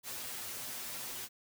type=noise with comb filter; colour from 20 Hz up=white; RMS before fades=-42 dBFS; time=0.03-1.29 s; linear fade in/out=50 ms; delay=8 ms; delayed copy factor=+0.95; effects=none